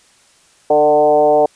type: tone with frequency modulation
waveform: sine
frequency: 599 Hz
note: D5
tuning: 34 cents sharp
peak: -8 dBFS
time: 0.7-1.46 s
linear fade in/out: 5 ms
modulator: 150 Hz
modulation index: 1.3
effects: white hiss -51 dBFS RMS until 1.55 s + resampled to 22050 Hz